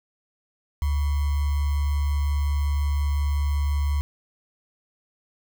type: tone with sample-and-hold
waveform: sine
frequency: 72.2 Hz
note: D2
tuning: 29 cents flat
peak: -20 dBFS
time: 0.82-4.01 s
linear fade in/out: 0 ms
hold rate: 1050 Hz
effects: none